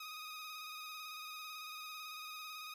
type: tone with vibrato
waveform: 15% pulse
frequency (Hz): 1249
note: D#6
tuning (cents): +6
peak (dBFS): -39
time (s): 0-2.74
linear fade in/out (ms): 5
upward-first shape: square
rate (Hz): 18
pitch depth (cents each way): 26
effects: none